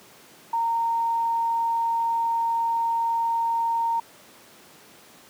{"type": "tone", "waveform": "sine", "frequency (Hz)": 922, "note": "A#5", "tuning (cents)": -19, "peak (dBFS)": -21, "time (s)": [0.53, 4], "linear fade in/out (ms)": 5, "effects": ["pink hiss -50 dBFS RMS until 5.29 s", "high-pass 200 Hz 12 dB/octave"]}